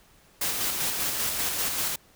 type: noise with tremolo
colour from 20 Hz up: white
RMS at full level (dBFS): -27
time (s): 0.41-1.96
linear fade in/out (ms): 5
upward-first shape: square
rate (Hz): 5.1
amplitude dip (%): 30
effects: pink hiss -58 dBFS RMS until 2.15 s